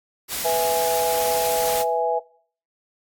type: noise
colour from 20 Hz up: white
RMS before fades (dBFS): -27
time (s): 0.28-1.85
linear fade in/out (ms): 50
type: chord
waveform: sine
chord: E major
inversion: second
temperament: equal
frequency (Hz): 493.9 / 659.3 / 830.6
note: B4 / E5 / G#5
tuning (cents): 0 / 0 / 0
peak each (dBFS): -23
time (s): 0.44-2.2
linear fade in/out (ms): 20
effects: noise-tail reverb RT60 0.5 s tail -21 dB re dry + AAC 64 kbps

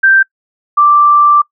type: tone pair in turn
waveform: sine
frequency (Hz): 1568 / 1174.7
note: G6 / D6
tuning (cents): 0 / 0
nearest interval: perfect fourth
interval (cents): 500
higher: first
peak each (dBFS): -4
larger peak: neither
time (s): 0.03-0.23 / 0.77-1.42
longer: second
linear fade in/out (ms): 10
effects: noise-tail reverb RT60 0.1 s tail -23 dB re dry

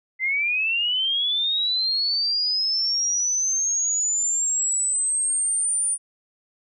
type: linear sweep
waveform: sine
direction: up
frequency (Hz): 2039 to 9397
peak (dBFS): -20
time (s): 0.19-5.98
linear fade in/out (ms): 50
effects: none

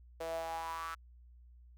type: tone with high-pass filter sweep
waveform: sawtooth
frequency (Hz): 163.9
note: E3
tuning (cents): -10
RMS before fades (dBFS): -40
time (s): 0.2-0.95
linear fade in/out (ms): 10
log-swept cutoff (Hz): 550 to 1300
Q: 7.3
effects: added 60 Hz sine -55 dBFS peak until 1.77 s

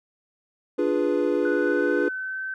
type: chord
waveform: triangle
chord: D diminished seventh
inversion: none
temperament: equal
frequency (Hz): 293.7 / 349.2 / 415.3 / 493.9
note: D4 / F4 / Ab4 / Cb5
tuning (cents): 0 / 0 / 0 / 0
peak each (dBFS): -24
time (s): 0.78-2.09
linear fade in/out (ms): 10
type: tone with pitch glide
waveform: sine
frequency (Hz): 1480 to 1539.3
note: F#6 to G6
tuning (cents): 0 to -32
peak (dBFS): -28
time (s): 1.45-2.54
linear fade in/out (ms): 2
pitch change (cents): +68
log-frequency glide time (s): 1.56-2.41
effects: none

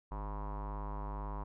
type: tone with low-pass filter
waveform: square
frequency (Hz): 51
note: G#1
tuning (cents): -31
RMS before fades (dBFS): -40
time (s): 0.11-1.44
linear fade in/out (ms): 10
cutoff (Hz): 1000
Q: 6.9
effects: none

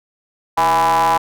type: ring-modulated tone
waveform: square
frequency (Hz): 85.9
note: F2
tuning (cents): -28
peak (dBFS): -10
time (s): 0.57-1.18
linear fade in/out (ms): 10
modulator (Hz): 909
effects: none

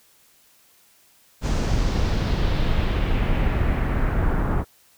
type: noise with low-pass filter sweep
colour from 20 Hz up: brown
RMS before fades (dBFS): -21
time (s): 1.41-4.65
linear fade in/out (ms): 50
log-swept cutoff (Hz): 7100 to 1300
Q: 1.7
effects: white hiss -57 dBFS RMS until 4.97 s

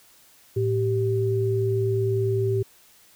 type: tone pair together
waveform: sine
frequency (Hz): 111.33 / 388.8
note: A2 / G4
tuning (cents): +21 / -14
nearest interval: octave + minor seventh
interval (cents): 2165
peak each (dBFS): -23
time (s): 0.56-2.63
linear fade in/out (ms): 10
effects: white hiss -55 dBFS RMS until 3.15 s

